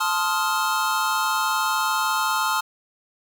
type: chord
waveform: square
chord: F dominant seventh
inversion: first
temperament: just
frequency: 873.1 / 1047.7 / 1257.2 / 1396.9 Hz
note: A5 / C6 / Eb6 / F6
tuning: -14 / +2 / +18 / 0 cents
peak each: -27 dBFS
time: 0-2.61 s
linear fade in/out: 10 ms
effects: none